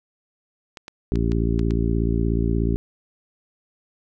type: clicks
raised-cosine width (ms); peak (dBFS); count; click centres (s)
0.2; -19; 6; 0.772 / 0.881 / 1.157 / 1.319 / 1.593 / 1.708
type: harmonic tone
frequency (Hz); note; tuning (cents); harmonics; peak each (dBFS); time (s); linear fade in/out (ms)
56.7; A#1; -47; 1 / 2 / 3 / 4 / 5 / 6 / 7; -22 / -25 / -27 / -28 / -29 / -30 / -30; 1.12-2.76; 0
effects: none